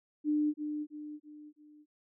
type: tone with echo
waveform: sine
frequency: 299.8 Hz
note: D4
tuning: 36 cents sharp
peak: -26 dBFS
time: 0.24-0.54 s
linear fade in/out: 50 ms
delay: 330 ms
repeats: 4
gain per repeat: -7 dB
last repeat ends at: 1.86 s
effects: none